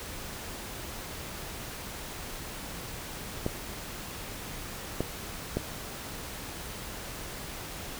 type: clicks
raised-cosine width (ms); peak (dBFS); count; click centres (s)
2; -14; 3; 3.464 / 5.006 / 5.57
effects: pink hiss -40 dBFS RMS until 7.99 s